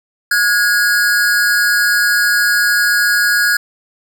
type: tone pair together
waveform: square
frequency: 1443 / 1652.2 Hz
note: F#6 / G#6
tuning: -44 / -9 cents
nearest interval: major second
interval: 235 cents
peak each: -15 / -14 dBFS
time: 0.31-3.57 s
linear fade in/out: 5 ms
effects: none